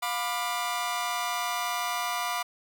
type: chord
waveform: sawtooth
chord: B diminished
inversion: second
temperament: just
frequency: 711.2 / 987.8 / 1185.3 Hz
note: F5 / B5 / D6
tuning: +31 / 0 / +16 cents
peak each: -29 dBFS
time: 0.02-2.43 s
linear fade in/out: 10 ms
effects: none